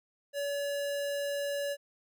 square tone, 569 Hz, C#5, 45 cents sharp, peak -32 dBFS, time 0.33-1.77 s, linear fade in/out 50 ms, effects none

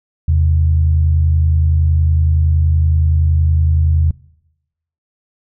sine tone pair together, 81 / 131.7 Hz, E2 / C3, -30 / +12 cents, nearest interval minor sixth, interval 842 cents, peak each -10 / -19 dBFS, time 0.28-4.11 s, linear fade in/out 5 ms, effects noise-tail reverb RT60 0.9 s tail -23 dB re dry

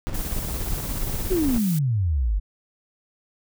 brown noise with tremolo, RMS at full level -26 dBFS, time 0.07-1.58 s, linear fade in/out 0 ms, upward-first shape square, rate 17 Hz, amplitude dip 40%
blue noise, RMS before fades -34 dBFS, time 0.14-1.79 s, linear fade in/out 5 ms
sine exponential sweep, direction down, 390 to 45.26 Hz, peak -19 dBFS, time 1.3-2.4 s, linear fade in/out 20 ms
effects none

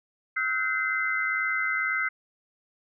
sine tone cluster, 1302 / 1450 / 1552 / 2055 Hz, E6 / F#6 / G6 / C7, -22 / -35 / -18 / -32 cents, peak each -33 / -33 / -30 / -27 dBFS, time 0.36-2.09 s, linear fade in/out 10 ms, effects none

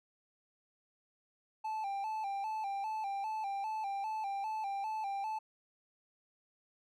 triangle tone with vibrato, 830.6 Hz, G#5, in tune, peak -33 dBFS, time 1.64-5.39 s, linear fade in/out 10 ms, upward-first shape square, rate 2.5 Hz, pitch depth 84 cents each way, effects none

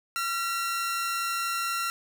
sawtooth tone pair together, 1366.1 / 1932 Hz, F6 / B6, -39 / -39 cents, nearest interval tritone, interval 600 cents, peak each -24 / -35 dBFS, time 0.16-1.9 s, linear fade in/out 0 ms, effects none

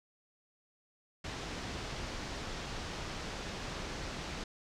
pink low-pass noise, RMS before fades -41 dBFS, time 1.24-4.44 s, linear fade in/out 5 ms, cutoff 6300 Hz, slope 24 dB/octave, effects none

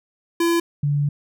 square / sine tone pair in turn, 338.4 / 144.6 Hz, E4 / D3, +45 / -27 cents, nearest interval octave + minor third, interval 1472 cents, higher first, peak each -17 dBFS, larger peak neither, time 0.4-0.6 / 0.83-1.09 s, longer second, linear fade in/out 5 ms, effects none

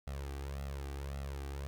sawtooth tone with flanger, 69.3 Hz, C#2, in tune, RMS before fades -41 dBFS, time 0.07-1.67 s, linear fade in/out 0 ms, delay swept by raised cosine 1.5 to 2.6 ms, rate 1.8 Hz, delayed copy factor +0.75, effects none

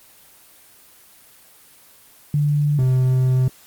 sine / triangle tone pair in turn, 146.83 / 128.8 Hz, D3 / C3, 0 / -27 cents, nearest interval major second, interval 227 cents, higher first, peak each -15 / -12 dBFS, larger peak second, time 2.34-2.79 / 2.79-3.48 s, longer second, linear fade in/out 2 ms, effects white hiss -49 dBFS RMS until 3.66 s + Opus 24 kbps

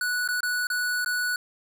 square tone with dropouts, 1475 Hz, F#6, 6 cents flat, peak -25 dBFS, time 0.01-1.36 s, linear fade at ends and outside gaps 2 ms, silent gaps 0.277-0.287 / 0.406-0.431 / 0.67-0.701 / 1.047-1.06 s, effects none

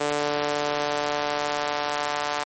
sawtooth tone with high-pass filter sweep, 146.9 Hz, D3, 1 cent sharp, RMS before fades -26 dBFS, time 0-2.44 s, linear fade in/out 10 ms, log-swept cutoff 470 to 810 Hz, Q 1.5, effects MP3 32 kbps

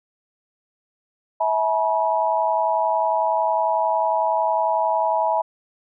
sine tone cluster, 649 / 854 / 965 Hz, E5 / G#5 / B5, -27 / +48 / -40 cents, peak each -22 dBFS, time 1.4-5.42 s, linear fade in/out 10 ms, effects none

